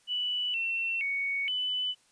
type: tone with pitch steps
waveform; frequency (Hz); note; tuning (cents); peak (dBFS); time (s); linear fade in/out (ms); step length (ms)
sine; 2964 / 2704 / 2228 / 2998; F#7 / E7 / C#7 / F#7; +2 / +43 / +8 / +22; -28; 0.07-1.95; 50; 470
effects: white hiss -65 dBFS RMS until 2.11 s + resampled to 22050 Hz